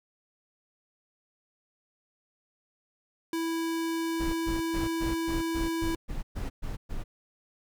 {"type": "tone", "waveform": "square", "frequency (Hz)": 329.2, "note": "E4", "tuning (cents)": -2, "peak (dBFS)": -29, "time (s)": [3.33, 5.95], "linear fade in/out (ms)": 2}
{"type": "noise bursts", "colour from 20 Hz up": "brown", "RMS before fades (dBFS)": -33, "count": 11, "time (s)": [4.19, 7.04], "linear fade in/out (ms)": 20, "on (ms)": 150, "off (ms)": 120}
{"effects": []}